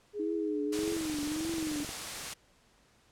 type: tone with pitch glide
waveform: sine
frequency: 415.3 to 421.8 Hz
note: G#4 to G#4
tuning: 0 to +27 cents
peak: -33 dBFS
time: 0.13-0.98 s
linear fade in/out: 50 ms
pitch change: +27 cents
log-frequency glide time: 0.42-0.6 s
type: tone with vibrato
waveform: sine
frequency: 311.6 Hz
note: D#4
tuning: 3 cents sharp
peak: -32 dBFS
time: 0.19-1.84 s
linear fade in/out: 10 ms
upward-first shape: triangle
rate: 1.7 Hz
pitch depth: 120 cents each way
type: noise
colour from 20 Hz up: white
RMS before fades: -38 dBFS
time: 0.72-2.34 s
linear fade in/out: 10 ms
type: click train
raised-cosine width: 2 ms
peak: -29 dBFS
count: 26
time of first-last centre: 0.79-1.891 s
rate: 22.7 Hz
effects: pink hiss -65 dBFS RMS until 3.11 s + low-pass 9000 Hz 12 dB/octave